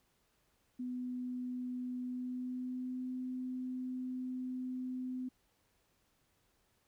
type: tone with pitch glide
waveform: sine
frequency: 249.8 to 254.6 Hz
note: B3 to C4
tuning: +20 to -47 cents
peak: -37 dBFS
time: 0.79-5.29 s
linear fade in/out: 10 ms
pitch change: +33 cents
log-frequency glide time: 2.02-3.09 s
effects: pink hiss -75 dBFS RMS until 6.87 s